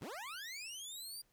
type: linear sweep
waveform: 20% pulse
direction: up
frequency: 73.42 to 4821 Hz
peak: -39 dBFS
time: 0.01-1.22 s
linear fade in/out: 10 ms
effects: pink hiss -75 dBFS RMS until 1.32 s